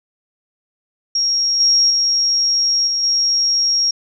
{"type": "tone with level steps", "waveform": "sine", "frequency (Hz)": 5588, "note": "F8", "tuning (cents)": 0, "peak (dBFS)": [-14, -10, -13, -16, -13], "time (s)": [1.15, 3.91], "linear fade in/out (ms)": 5, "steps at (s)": [1.6, 1.9, 2.87, 3.03], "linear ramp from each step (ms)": 5, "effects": []}